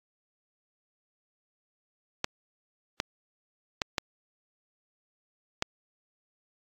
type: clicks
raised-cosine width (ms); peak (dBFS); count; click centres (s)
0.2; -9; 5; 2.244 / 3.001 / 3.818 / 3.982 / 5.624
effects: AAC 48 kbps